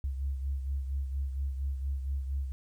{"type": "beating tone pair", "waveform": "sine", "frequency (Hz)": [67.8, 72.1], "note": ["C#2", "D2"], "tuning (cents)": [-38, -31], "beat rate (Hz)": 4.3, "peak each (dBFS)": [-30, -39], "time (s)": [0.04, 2.52], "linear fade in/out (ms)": 0, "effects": ["tanh soft clip ceiling -24 dBFS", "11-bit"]}